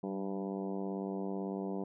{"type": "harmonic tone with a mistuned harmonic", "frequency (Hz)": 98, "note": "G2", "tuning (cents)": 0, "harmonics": [2, 3, 4, 5, 6, 7, 8, 9, 10], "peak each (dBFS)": [-38, -42, -41, -45, -50, -47, -53, -52, -55], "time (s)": [0.03, 1.84], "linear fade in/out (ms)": 5, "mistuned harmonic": 2, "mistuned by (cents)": -35, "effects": []}